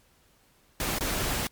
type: noise with dropouts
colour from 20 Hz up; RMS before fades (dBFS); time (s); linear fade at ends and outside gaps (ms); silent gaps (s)
pink; -29; 0.8-1.47; 1; 0.986-1.008
effects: pink hiss -63 dBFS RMS until 1.51 s + MP3 96 kbps

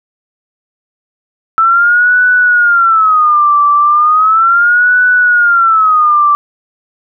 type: tone with vibrato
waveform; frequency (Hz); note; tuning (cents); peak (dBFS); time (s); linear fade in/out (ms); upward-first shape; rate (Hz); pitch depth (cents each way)
sine; 1316; E6; -3; -5; 1.58-6.35; 0; sine; 0.36; 210
effects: none

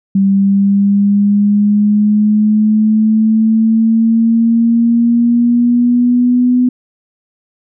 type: exponential sweep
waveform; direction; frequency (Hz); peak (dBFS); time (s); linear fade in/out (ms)
sine; up; 194.9 to 250; -7; 0.15-6.69; 5
effects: none

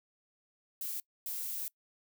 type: noise bursts at uneven times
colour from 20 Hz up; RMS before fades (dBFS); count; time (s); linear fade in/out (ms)
violet; -38; 2; 0.81-1 / 1.26-1.68; 2
effects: noise-tail reverb RT60 0.1 s tail -24 dB re dry

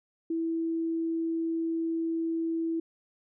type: tone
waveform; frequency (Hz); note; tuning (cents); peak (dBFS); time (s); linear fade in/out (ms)
sine; 328.6; E4; -5; -27; 0.3-2.8; 5
effects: none

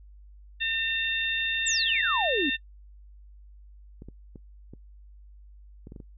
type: harmonic tone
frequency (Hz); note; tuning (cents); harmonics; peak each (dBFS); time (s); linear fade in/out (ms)
906; A#5; -50; 2 / 3 / 4; -30 / -30 / -30; 0.6-2.57; 20
type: exponential sweep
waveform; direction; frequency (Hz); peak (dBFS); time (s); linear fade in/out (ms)
sine; down; 7902 to 254.2; -25; 1.66-2.5; 10
type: clicks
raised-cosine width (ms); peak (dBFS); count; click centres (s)
3; -30; 8; 4.021 / 4.086 / 4.358 / 4.736 / 5.871 / 5.921 / 5.962 / 6.002
effects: noise-tail reverb RT60 0.1 s tail -22 dB re dry + added 50 Hz sine -47 dBFS peak until 6.17 s

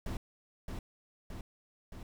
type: noise with echo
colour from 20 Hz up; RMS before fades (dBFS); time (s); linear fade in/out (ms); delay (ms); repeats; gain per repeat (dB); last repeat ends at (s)
brown; -37; 0.06-0.17; 2; 620; 3; -3; 2.03
effects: none

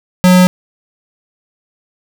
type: tone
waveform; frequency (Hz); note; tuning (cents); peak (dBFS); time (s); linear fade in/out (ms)
square; 182.1; F#3; -27; -5; 0.24-0.47; 0
effects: none

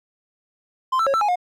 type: tone with pitch steps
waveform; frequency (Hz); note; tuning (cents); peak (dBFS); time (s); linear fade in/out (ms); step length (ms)
triangle; 1040 / 1329 / 549 / 1330 / 831 / 717; C6 / E6 / C#5 / E6 / G#5 / F5; -11 / +14 / -17 / +15 / +1 / +45; -15; 0.92-1.358; 10; 73
effects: none

